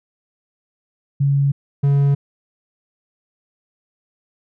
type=tone pair in turn; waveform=sine / triangle; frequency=139.9 / 140.69 Hz; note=C#3 / C#3; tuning=+16 / +26 cents; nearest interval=unison; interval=10 cents; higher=second; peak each=-13 / -10 dBFS; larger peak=second; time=1.2-1.52 / 1.83-2.15 s; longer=neither; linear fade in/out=10 ms; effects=none